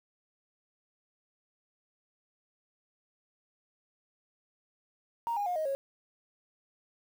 sine tone with pitch steps, 932.3 / 816.3 / 714.8 / 625.8 / 548 Hz, A#5 / G#5 / F5 / D#5 / C#5, 0 / -30 / +40 / +10 / -20 cents, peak -28 dBFS, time 5.27-5.75 s, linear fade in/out 0 ms, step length 96 ms, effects tanh soft clip ceiling -25 dBFS + 9-bit

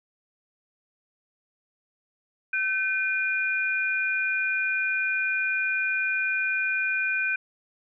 sine tone pair together, 1532 / 2432 Hz, G6 / D#7, -40 / -40 cents, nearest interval minor sixth, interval 800 cents, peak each -26 dBFS, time 2.53-7.36 s, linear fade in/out 5 ms, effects none

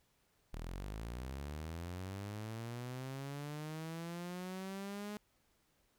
sawtooth linear sweep, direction up, 37.37 to 210 Hz, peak -38 dBFS, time 0.53-5.17 s, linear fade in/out 0 ms, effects pink hiss -75 dBFS RMS until 5.98 s

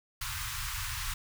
pink band-stop noise, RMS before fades -36 dBFS, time 0.21-1.14 s, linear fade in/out 5 ms, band 120 to 1000 Hz, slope 48 dB/octave, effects none

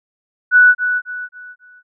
sine tone with echo, 1480 Hz, F#6, in tune, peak -5 dBFS, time 0.51-0.75 s, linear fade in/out 50 ms, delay 270 ms, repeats 4, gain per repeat -9 dB, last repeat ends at 1.83 s, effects none

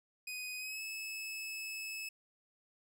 sawtooth tone with pitch glide, 2497 to 2599 Hz, D#7 to E7, +6 to -25 cents, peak -37 dBFS, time 0.27-2.09 s, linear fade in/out 5 ms, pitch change +69 cents, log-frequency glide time 0.58-0.81 s, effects none

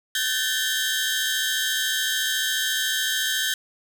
sawtooth tone cluster, 1530 / 1696 / 1770 / 3195 / 3836 Hz, G6 / G#6 / A6 / G7 / A#7, -42 / +36 / +10 / +32 / +49 cents, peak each -25 / -30 / -25 / -24 / -27 dBFS, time 0.15-3.54 s, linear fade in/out 2 ms, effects none

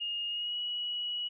sine tone with pitch glide, 2845 to 2922 Hz, F7 to F#7, +31 to -22 cents, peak -32 dBFS, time 0-1.29 s, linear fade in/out 20 ms, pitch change +47 cents, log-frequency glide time 0.28-0.57 s, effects none

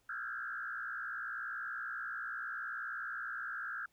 sine tone with frequency modulation, 1497 Hz, F#6, 20 cents sharp, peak -38 dBFS, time 0.09-3.86 s, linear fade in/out 5 ms, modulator 60.4 Hz, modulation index 2.9, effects pink hiss -74 dBFS RMS until 3.92 s

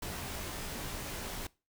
pink noise with comb filter, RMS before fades -40 dBFS, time 0.02-1.47 s, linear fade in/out 5 ms, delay 19 ms, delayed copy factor -0.6, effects noise-tail reverb RT60 0.3 s tail -22 dB re dry

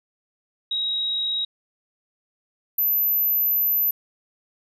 sine tone pair in turn, 3814 / 12081 Hz, A#7 / F#9, +39 / +35 cents, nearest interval octave + minor sixth, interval 1996 cents, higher second, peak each -22 / -18 dBFS, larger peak second, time 0.71-1.45 / 2.78-3.91 s, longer second, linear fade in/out 5 ms, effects none

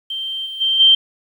sine tone with level steps, 3139 Hz, G7, 2 cents sharp, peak -22 / -26 / -14 / -7 dBFS, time 0.1-0.95 s, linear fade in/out 5 ms, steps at 0.45 / 0.6 / 0.79 s, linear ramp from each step 20 ms, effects 8-bit

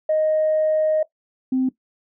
sine tone pair in turn, 622.3 / 259.4 Hz, D#5 / C4, 0 / -15 cents, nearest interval octave + minor third, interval 1515 cents, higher first, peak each -15 / -16 dBFS, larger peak first, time 0.09-1.03 / 1.52-1.69 s, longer first, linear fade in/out 5 ms, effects noise-tail reverb RT60 0.1 s tail -17 dB re dry + tanh soft clip ceiling -12 dBFS

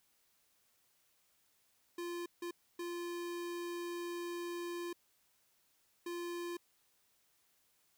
square tone bursts at uneven times, 346.8 Hz, F4, 12 cents flat, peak -40 dBFS, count 4, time 1.98-2.26 / 2.42-2.51 / 2.79-4.93 / 6.06-6.57 s, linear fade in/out 5 ms, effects white hiss -74 dBFS RMS until 7.97 s

